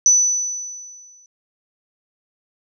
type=tone with exponential decay; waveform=sine; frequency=5980 Hz; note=F#8; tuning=17 cents sharp; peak=-8 dBFS; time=0.06-1.26 s; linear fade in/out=1 ms; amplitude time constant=260 ms; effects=none